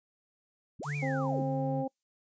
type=linear two-way sweep; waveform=sine; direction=up then down; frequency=58.27 to 2489 to 157.1 Hz; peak=-37 dBFS; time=0.79-1.43 s; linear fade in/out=10 ms; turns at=0.96 s
type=noise with exponential decay; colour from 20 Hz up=violet; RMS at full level=-39 dBFS; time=0.83-2.03 s; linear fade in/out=0 ms; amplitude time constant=260 ms
type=tone with pitch glide; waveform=triangle; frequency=145 to 143.83 Hz; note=D3 to D3; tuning=-22 to -36 cents; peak=-30 dBFS; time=0.84-1.85 s; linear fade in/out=50 ms; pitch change=-14 cents; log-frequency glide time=1.24-1.31 s
type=harmonic tone; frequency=266.5 Hz; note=C4; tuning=32 cents sharp; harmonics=1 / 2 / 3; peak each=-34 / -34 / -37 dBFS; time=1.02-1.88 s; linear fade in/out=10 ms
effects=noise-tail reverb RT60 0.1 s tail -26 dB re dry + resampled to 16000 Hz